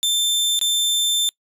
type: tone with dropouts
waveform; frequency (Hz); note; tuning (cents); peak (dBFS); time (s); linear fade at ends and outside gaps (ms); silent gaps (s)
sawtooth; 3560; A7; +20; -14; 0.03-1.29; 0; 0.591-0.613
effects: noise-tail reverb RT60 0.1 s tail -25 dB re dry + resampled to 32000 Hz